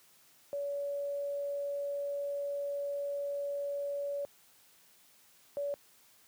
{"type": "tone pair in turn", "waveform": "sine", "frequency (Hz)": [568, 570.1], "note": ["C#5", "C#5"], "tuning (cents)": [42, 48], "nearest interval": "unison", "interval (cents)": 6, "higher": "second", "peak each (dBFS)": [-33, -32], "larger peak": "second", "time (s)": [[0.53, 4.25], [5.57, 5.74]], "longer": "first", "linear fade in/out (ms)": 0, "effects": ["white hiss -63 dBFS RMS until 6.27 s", "high-pass 80 Hz 12 dB/octave"]}